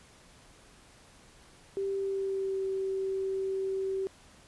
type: tone with pitch glide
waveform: sine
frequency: 392 to 384.6 Hz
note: G4 to G4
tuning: 0 to -33 cents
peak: -29 dBFS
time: 1.77-4.07 s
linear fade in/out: 0 ms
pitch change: -33 cents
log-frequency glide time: 1.93-2.64 s
effects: pink hiss -57 dBFS RMS until 4.47 s + resampled to 24000 Hz